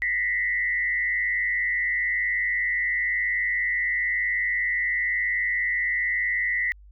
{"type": "tone with frequency modulation", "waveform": "sine", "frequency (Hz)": 1975.5, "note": "B6", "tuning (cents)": 0, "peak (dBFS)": -22, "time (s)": [0.02, 6.72], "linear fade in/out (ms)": 0, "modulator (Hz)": 101, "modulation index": 0.91, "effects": ["added 50 Hz sine -46 dBFS peak until 6.91 s"]}